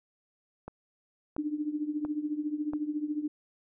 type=click train; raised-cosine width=1 ms; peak=-26 dBFS; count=4; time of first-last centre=0.68-2.735 s; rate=1.46 Hz
type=tone with tremolo; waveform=sine; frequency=299.7 Hz; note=D4; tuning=35 cents sharp; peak=-26 dBFS; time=1.38-3.28 s; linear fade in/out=5 ms; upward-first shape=triangle; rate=14 Hz; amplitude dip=85%
effects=none